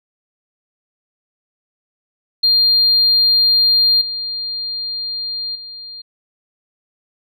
sine tone with level steps, 4200 Hz, C8, 6 cents sharp, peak -9 / -21 / -30 dBFS, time 2.43-6.02 s, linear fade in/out 10 ms, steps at 4.01 / 5.55 s, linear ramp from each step 5 ms, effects tanh soft clip ceiling -5 dBFS

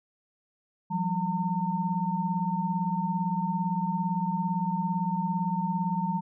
sine tone cluster, 172.3 / 190 / 909 Hz, F3 / F#3 / A#5, -23 / +46 / -44 cents, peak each -30 dBFS, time 0.9-6.21 s, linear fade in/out 20 ms, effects none

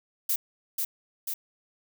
violet noise with echo, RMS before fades -26 dBFS, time 0.29-0.36 s, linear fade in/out 5 ms, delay 490 ms, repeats 2, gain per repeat -3 dB, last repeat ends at 1.34 s, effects none

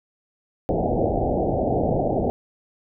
white low-pass noise, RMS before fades -22 dBFS, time 0.69-2.3 s, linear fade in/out 0 ms, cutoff 780 Hz, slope 96 dB/octave, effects none

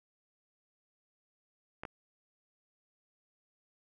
clicks, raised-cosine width 0.5 ms, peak -25 dBFS, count 2, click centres 1.835 / 1.852 s, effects none

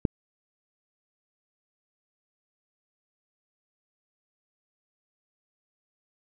click, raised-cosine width 3 ms, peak -9 dBFS, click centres 0.052 s, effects none

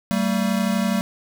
square tone pair together, 193.35 / 225.4 Hz, G3 / A3, -24 / +42 cents, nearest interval minor third, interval 266 cents, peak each -22 / -23 dBFS, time 0.11-1.01 s, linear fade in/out 0 ms, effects none

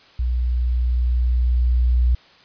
sine tone with level ramp, 61 Hz, B1, 21 cents flat, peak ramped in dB -18 to -13 dBFS, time 0.19-2.15 s, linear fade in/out 5 ms, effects white hiss -50 dBFS RMS until 2.44 s + resampled to 11025 Hz

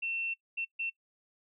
sine tone bursts at uneven times, 2700 Hz, E7, 41 cents sharp, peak -32 dBFS, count 3, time 0.02-0.34 / 0.57-0.65 / 0.79-0.9 s, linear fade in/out 10 ms, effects noise-tail reverb RT60 0.1 s tail -20 dB re dry

